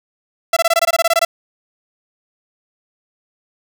sawtooth tone bursts, 670 Hz, E5, 28 cents sharp, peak -7 dBFS, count 13, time 0.53-1.25 s, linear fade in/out 5 ms, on 36 ms, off 21 ms, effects none

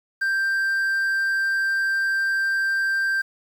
triangle tone with quantisation, 1576 Hz, G6, 9 cents sharp, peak -18 dBFS, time 0.21-3.22 s, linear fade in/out 10 ms, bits 8, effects none

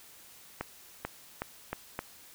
accelerating click train, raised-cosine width 0.5 ms, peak -18 dBFS, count 5, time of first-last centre 0.61-1.991 s, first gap 440 ms, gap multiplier 0.84, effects white hiss -54 dBFS RMS until 2.34 s

